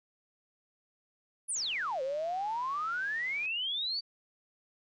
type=exponential two-way sweep; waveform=sine; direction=down then up; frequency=10820 to 511 to 4655 Hz; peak=-31 dBFS; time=1.48-4.01 s; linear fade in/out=20 ms; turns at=2.02 s
type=click train; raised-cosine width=0.2 ms; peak=-37 dBFS; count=301; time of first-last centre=1.56-3.459 s; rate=158 Hz
effects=none